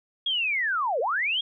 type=linear two-way sweep; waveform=sine; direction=down then up; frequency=3334 to 434 to 3334 Hz; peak=-23 dBFS; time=0.26-1.41 s; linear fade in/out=5 ms; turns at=1 s; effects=none